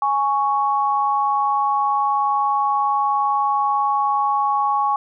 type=tone pair together; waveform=sine; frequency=830.6 / 1110.4 Hz; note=G#5 / C#6; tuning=0 / +3 cents; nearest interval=perfect fourth; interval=503 cents; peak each=-19 dBFS; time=0.02-4.96 s; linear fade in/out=2 ms; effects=none